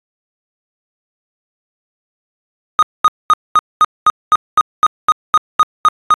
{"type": "tone bursts", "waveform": "triangle", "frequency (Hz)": 1243, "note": "D#6", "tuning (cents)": -2, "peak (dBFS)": -3, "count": 14, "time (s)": [2.79, 6.14], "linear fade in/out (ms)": 0, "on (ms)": 35, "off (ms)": 220, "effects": ["AAC 32 kbps"]}